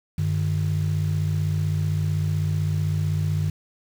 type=tone pair together; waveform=sine; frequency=96.53 / 152.3 Hz; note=G2 / D#3; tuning=-26 / -37 cents; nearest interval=minor sixth; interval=789 cents; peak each=-22 dBFS; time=0.18-3.5 s; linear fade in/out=5 ms; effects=tanh soft clip ceiling -16 dBFS + 7-bit